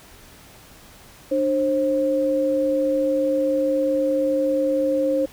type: tone pair together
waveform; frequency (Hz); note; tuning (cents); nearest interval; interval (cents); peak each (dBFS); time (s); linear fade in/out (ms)
sine; 298.4 / 533; D4 / C5; +28 / +32; minor seventh; 1004; -23 / -19; 1.31-5.26; 10
effects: pink hiss -47 dBFS RMS until 5.32 s